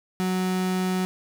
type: tone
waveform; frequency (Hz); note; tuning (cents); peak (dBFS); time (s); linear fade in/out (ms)
35% pulse; 185; F#3; 0; -21; 0.2-1.05; 0
effects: none